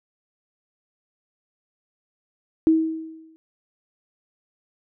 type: tone with exponential decay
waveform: sine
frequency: 320.7 Hz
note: E4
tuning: 48 cents flat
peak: -11 dBFS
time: 2.67-3.36 s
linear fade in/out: 0 ms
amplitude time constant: 150 ms
effects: none